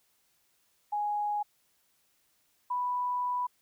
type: tone pair in turn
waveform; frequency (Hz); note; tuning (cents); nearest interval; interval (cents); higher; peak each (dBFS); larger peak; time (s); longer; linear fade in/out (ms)
sine; 830.6 / 987.8; G#5 / B5; 0 / 0; minor third; 300; second; -28 / -28; neither; 0.92-1.43 / 2.7-3.47; second; 10
effects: white hiss -71 dBFS RMS until 3.61 s